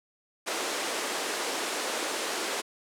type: band-pass noise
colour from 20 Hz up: pink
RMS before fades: -32 dBFS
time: 0.46-2.62 s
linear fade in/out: 20 ms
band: 320 to 10000 Hz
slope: 24 dB/octave
effects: none